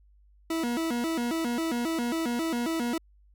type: tone with vibrato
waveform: 40% pulse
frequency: 279.6 Hz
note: C#4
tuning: 15 cents sharp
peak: -26 dBFS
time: 0.5-2.98 s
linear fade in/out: 5 ms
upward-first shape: square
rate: 3.7 Hz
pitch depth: 270 cents each way
effects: added 50 Hz sine -56 dBFS peak until 3.34 s